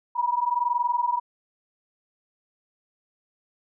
sine tone pair together, 953.8 / 975 Hz, A#5 / B5, +39 / -23 cents, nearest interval unison, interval 38 cents, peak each -25 / -24 dBFS, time 0.15-1.2 s, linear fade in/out 20 ms, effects none

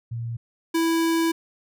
sine / square tone pair in turn, 116.54 / 329.6 Hz, A#2 / E4, 0 / 0 cents, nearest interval octave + tritone, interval 1800 cents, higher second, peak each -27 / -20 dBFS, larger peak second, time 0.11-0.37 / 0.74-1.32 s, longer second, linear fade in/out 10 ms, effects none

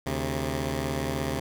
10% pulse tone pair together, 75.32 / 134.2 Hz, D2 / C3, +44 / +44 cents, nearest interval minor seventh, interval 1000 cents, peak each -22 dBFS, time 0.06-1.4 s, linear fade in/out 5 ms, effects none

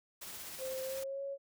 white noise with tremolo, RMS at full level -45 dBFS, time 0.21-1.04 s, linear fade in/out 10 ms, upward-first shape sine, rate 16 Hz, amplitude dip 25%
sine tone with pitch glide, 523.3 to 553.8 Hz, C5 to C#5, 0 to -2 cents, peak -37 dBFS, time 0.58-1.38 s, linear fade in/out 50 ms, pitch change +98 cents, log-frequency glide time 0.81-1.22 s
effects none

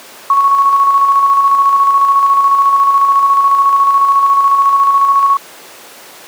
sine tone with tremolo, 1108.7 Hz, C#6, in tune, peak -5 dBFS, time 0.3-5.37 s, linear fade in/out 2 ms, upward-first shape square, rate 14 Hz, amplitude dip 35%, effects pink hiss -34 dBFS RMS until 6.27 s + high-pass 400 Hz 12 dB/octave

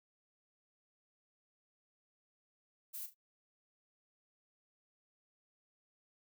violet noise with echo, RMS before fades -44 dBFS, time 2.93-3.07 s, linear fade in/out 20 ms, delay 38 ms, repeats 2, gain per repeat -11 dB, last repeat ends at 3.146 s, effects noise-tail reverb RT60 0.1 s tail -22 dB re dry

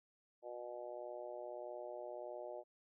harmonic tone, 121.6 Hz, B2, 26 cents flat, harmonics 3 / 4 / 5 / 6 / 7, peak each -52 / -52 / -47 / -55 / -56 dBFS, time 0.42-2.64 s, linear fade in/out 50 ms, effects none

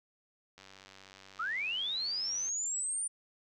click train, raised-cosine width 0.2 ms, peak -35 dBFS, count 185, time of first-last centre 0.58-2.489 s, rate 96.4 Hz
sine linear sweep, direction up, 1220 to 9240 Hz, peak -32 dBFS, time 1.39-3.08 s, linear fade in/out 10 ms
effects none

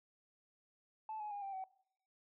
sine tone with pitch steps, 872 / 842.3 / 813.6 / 785.9 / 759.1 Hz, A5 / G#5 / G#5 / G5 / F#5, -16 / +24 / -36 / +4 / +44 cents, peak -40 dBFS, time 1.09-1.64 s, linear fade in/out 2 ms, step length 110 ms, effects noise-tail reverb RT60 0.7 s tail -23 dB re dry + tanh soft clip ceiling -37 dBFS

